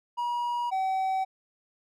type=tone pair in turn; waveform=triangle; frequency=960 / 762.3 Hz; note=B5 / G5; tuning=-49 / -49 cents; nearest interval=major third; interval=400 cents; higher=first; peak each=-25 / -23 dBFS; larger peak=second; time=0.17-0.71 / 0.71-1.25 s; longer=neither; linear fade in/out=20 ms; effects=none